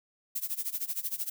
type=noise with tremolo; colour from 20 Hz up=violet; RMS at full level=-31 dBFS; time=0.35-1.3 s; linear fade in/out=10 ms; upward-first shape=sine; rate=13 Hz; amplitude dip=90%; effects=none